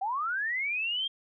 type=linear sweep; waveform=sine; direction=up; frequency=737 to 3233 Hz; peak=-28 dBFS; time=0.01-1.08 s; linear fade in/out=10 ms; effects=none